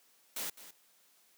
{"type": "noise with echo", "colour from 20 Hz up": "white", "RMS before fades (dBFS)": -38, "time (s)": [0.36, 0.5], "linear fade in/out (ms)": 5, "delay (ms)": 210, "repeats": 1, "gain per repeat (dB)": -14, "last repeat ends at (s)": 0.71, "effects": ["white hiss -67 dBFS RMS until 1.37 s", "high-pass 200 Hz 12 dB/octave"]}